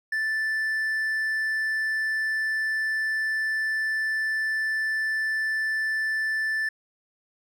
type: tone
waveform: triangle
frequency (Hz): 1760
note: A6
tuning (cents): 0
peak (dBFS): -22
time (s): 0.12-6.69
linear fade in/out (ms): 5
effects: none